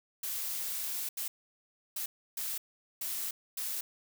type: noise bursts at uneven times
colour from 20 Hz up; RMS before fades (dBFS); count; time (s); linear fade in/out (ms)
blue; -36; 6; 0.23-1.09 / 1.17-1.28 / 1.96-2.06 / 2.37-2.58 / 3.01-3.31 / 3.57-3.81; 5
effects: none